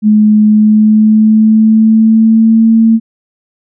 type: tone with pitch glide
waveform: sine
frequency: 212.6 to 225.1 Hz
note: G#3 to A3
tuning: +41 to +40 cents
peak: -3 dBFS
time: 0.02-3 s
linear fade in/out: 50 ms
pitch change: +99 cents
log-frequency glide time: 0.46-2.69 s
effects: none